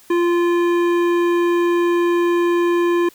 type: tone with hard clipping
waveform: triangle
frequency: 346.3 Hz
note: F4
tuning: 15 cents flat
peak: -16 dBFS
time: 0.1-3.09 s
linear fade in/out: 5 ms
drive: 17 dB
effects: white hiss -49 dBFS RMS until 3.14 s